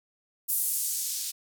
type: noise with band-pass filter sweep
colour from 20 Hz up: violet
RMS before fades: -30 dBFS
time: 0.48-1.32 s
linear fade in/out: 20 ms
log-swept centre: 12000 to 4400 Hz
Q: 1.1
effects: none